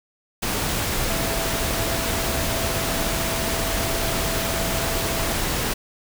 sine tone in noise, 664 Hz, E5, 12 cents sharp, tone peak -31 dBFS, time 1.09-5.34 s, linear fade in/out 10 ms, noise pink, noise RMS -24 dBFS, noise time 0.42-5.74 s, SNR -10 dB, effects none

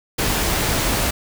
pink noise, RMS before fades -20 dBFS, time 0.18-1.11 s, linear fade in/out 10 ms, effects none

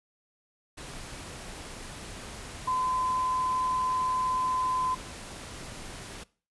sine tone in noise, 1021 Hz, C6, 43 cents flat, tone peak -25 dBFS, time 2.67-4.95 s, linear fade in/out 10 ms, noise pink, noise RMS -42 dBFS, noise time 0.77-6.24 s, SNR +14 dB, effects noise-tail reverb RT60 0.4 s tail -21 dB re dry + resampled to 24000 Hz

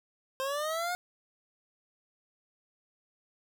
25% pulse linear sweep, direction up, 523.3 to 725 Hz, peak -27 dBFS, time 0.4-0.95 s, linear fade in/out 0 ms, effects none

